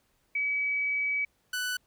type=tone pair in turn; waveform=sine / sawtooth; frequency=2281 / 1490.8 Hz; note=C#7 / F#6; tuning=+49 / +13 cents; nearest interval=perfect fifth; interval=736 cents; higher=first; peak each=-26 dBFS; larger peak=neither; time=0.35-1.25 / 1.53-1.77 s; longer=first; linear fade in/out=5 ms; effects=pink hiss -71 dBFS RMS until 1.86 s